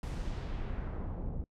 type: noise with low-pass filter sweep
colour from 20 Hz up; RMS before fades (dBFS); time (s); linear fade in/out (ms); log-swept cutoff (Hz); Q
brown; -37; 0.03-1.44; 2; 11000 to 470; 0.92
effects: noise-tail reverb RT60 0.1 s tail -26 dB re dry